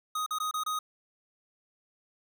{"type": "tone with dropouts", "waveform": "square", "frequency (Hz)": 1250, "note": "D#6", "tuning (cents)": 8, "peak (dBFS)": -30, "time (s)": [0.15, 0.79], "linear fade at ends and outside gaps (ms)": 5, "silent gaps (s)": [[0.263, 0.307], [0.386, 0.4], [0.512, 0.539], [0.636, 0.662]], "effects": []}